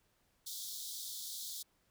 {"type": "high-pass noise", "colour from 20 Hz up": "pink", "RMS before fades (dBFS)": -44, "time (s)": [0.46, 1.63], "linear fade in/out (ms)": 10, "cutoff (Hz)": 3400, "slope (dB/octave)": 96, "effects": ["pink hiss -75 dBFS RMS until 1.9 s"]}